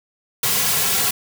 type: noise with comb filter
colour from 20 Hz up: white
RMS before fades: -19 dBFS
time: 0.43-1.11 s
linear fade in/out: 5 ms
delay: 3.3 ms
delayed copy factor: -0.7
effects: none